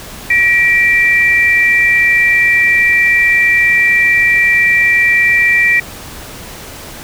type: tone pair together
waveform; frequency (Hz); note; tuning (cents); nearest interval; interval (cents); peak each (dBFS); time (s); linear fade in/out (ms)
sine; 1913.6 / 2349; A#6 / D7; +45 / 0; major third; 355; -10; 0.3-5.8; 5
effects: pink hiss -30 dBFS RMS until 7.03 s